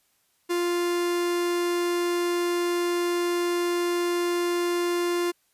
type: tone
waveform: 45% pulse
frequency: 349.2 Hz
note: F4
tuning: in tune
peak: -23 dBFS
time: 0.49-5.32 s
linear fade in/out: 20 ms
effects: white hiss -68 dBFS RMS until 5.53 s + resampled to 32000 Hz